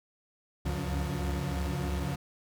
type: tone cluster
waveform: 35% pulse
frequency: 68.6 / 71.7 / 93.5 / 140.6 / 178.4 Hz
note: C#2 / D2 / F#2 / C#3 / F3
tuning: -17 / -41 / +19 / +25 / +37 cents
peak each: -34 / -33 / -40 / -36 / -35 dBFS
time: 0.65-2.16 s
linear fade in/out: 10 ms
effects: none